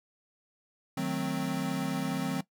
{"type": "chord", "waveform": "square", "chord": "D# diminished seventh", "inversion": "none", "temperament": "equal", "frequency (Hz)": [155.56, 185, 220, 261.6], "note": ["D#3", "F#3", "A3", "C4"], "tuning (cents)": [0, 0, 0, 0], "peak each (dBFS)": [-37, -35, -39, -34], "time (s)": [0.97, 2.41], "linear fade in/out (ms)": 5, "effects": ["noise-tail reverb RT60 0.1 s tail -18 dB re dry"]}